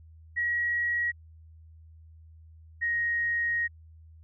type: tone pair in turn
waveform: sine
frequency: 1908 / 1876.3 Hz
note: A#6 / A#6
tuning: +40 / +11 cents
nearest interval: unison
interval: 29 cents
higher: first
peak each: -25 dBFS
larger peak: neither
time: 0.36-1.12 / 2.81-3.68 s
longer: second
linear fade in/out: 20 ms
effects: added 80 Hz sine -49 dBFS peak until 4.23 s